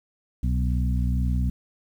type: harmonic tone with a mistuned harmonic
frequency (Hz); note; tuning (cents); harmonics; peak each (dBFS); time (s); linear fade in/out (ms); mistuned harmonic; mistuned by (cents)
62.2; B1; +13; 1 / 2 / 3 / 4; -22 / -28 / -30 / -34; 0.43-1.5; 5; 1; +92
effects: 9-bit